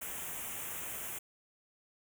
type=band-stop noise; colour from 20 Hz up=white; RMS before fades=-41 dBFS; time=0.01-1.19 s; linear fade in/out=10 ms; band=3200 to 6400 Hz; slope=48 dB/octave; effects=none